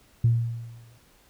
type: tone with exponential decay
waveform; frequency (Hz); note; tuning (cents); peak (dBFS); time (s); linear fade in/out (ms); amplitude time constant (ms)
sine; 116.54; A#2; 0; -14; 0.24-0.98; 5; 160
effects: tanh soft clip ceiling -11 dBFS + pink hiss -59 dBFS RMS until 1.29 s